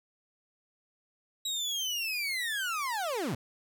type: linear sweep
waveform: 30% pulse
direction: down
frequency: 3866 to 94.6 Hz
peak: -28 dBFS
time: 1.45-3.35 s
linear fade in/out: 5 ms
effects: none